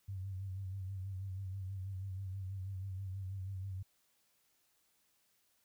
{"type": "tone with vibrato", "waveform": "sine", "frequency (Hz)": 95.6, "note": "G2", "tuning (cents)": -43, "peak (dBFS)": -39, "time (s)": [0.08, 3.83], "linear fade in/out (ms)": 10, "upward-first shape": "sine", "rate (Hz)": 6.2, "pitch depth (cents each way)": 54, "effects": ["white hiss -75 dBFS RMS until 5.64 s"]}